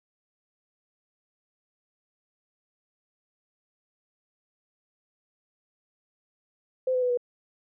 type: tone with pitch steps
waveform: sine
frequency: 515 / 505.6 / 496.3 / 487.2 Hz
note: C5 / B4 / B4 / B4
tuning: -28 / +41 / +8 / -24 cents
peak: -22 dBFS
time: 6.87-7.174 s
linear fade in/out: 5 ms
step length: 76 ms
effects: none